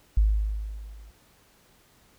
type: tone with level ramp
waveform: sine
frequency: 52.5 Hz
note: G#1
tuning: 19 cents sharp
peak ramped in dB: -15 to -45 dBFS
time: 0.17-1.11 s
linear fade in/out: 5 ms
effects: pink hiss -60 dBFS RMS until 2.18 s